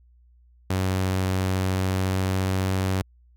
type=tone with pitch glide; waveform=sawtooth; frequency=93.9 to 94.61 Hz; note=F#2 to F#2; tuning=+26 to +39 cents; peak=-18 dBFS; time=0.7-3.02 s; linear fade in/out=5 ms; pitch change=+13 cents; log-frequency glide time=1.68-2.52 s; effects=added 60 Hz sine -53 dBFS peak until 3.36 s